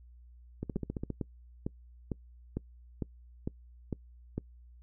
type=two click trains; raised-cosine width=3 ms; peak=-20 / -22 dBFS; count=9 / 8; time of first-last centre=0.76-4.38 / 0.63-1.103 s; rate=2.21 / 14.8 Hz; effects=noise-tail reverb RT60 0.1 s tail -24 dB re dry + added 60 Hz sine -52 dBFS peak until 4.82 s